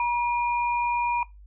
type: tone pair together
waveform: sine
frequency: 958.8 / 2416 Hz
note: A#5 / D7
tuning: +48 / +48 cents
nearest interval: octave + major third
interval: 1600 cents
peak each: -22 / -30 dBFS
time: 0-1.23 s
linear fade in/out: 2 ms
effects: noise-tail reverb RT60 0.2 s tail -20 dB re dry + added 50 Hz sine -45 dBFS peak until 1.46 s